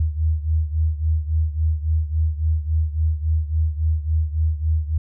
sine beating tone pair, 77.78 / 81.38 Hz, D#2 / E2, 0 / -22 cents, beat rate 3.6 Hz, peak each -19 / -23 dBFS, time 0-4.98 s, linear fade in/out 5 ms, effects none

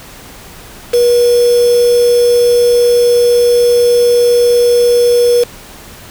sine tone with quantisation, 481.8 Hz, B4, 43 cents flat, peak -6 dBFS, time 0.93-5.44 s, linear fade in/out 10 ms, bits 3, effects pink hiss -34 dBFS RMS until 6.1 s

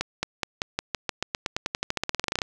accelerating click train, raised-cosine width 0.2 ms, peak -8 dBFS, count 26, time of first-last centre 0.01-2.418 s, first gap 220 ms, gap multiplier 0.92, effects none

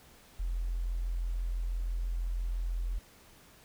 sine tone, 43 Hz, F1, 26 cents flat, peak -30 dBFS, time 0.39-2.99 s, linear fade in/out 10 ms, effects pink hiss -58 dBFS RMS until 3.64 s

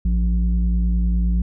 sine tone pair together, 56.19 / 178.4 Hz, A1 / F3, +37 / +37 cents, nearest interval octave + minor sixth, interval 2000 cents, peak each -15 / -22 dBFS, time 0.05-1.42 s, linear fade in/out 5 ms, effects tanh soft clip ceiling -11 dBFS

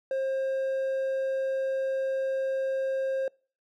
sine tone with hard clipping, 533 Hz, C5, 32 cents sharp, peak -27 dBFS, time 0.11-3.28 s, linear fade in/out 2 ms, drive 3 dB, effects noise-tail reverb RT60 0.4 s tail -26 dB re dry

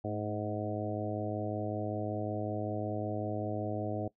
harmonic tone with a mistuned harmonic, 105.3 Hz, G#2, 24 cents sharp, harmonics 1 / 2 / 3 / 4 / 5 / 6 / 7, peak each -38 / -41 / -39 / -42 / -42 / -40 / -42 dBFS, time 0.04-4.08 s, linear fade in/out 5 ms, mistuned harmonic 2, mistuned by +44 cents, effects noise-tail reverb RT60 0.1 s tail -19 dB re dry

